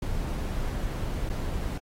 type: noise with dropouts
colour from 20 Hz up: brown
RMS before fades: -30 dBFS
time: 0.02-1.78 s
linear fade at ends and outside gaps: 5 ms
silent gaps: 1.292-1.297 s
effects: AAC 48 kbps